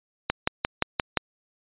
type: click train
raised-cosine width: 0.3 ms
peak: -5 dBFS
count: 6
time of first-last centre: 0.3-1.173 s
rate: 5.73 Hz
effects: resampled to 8000 Hz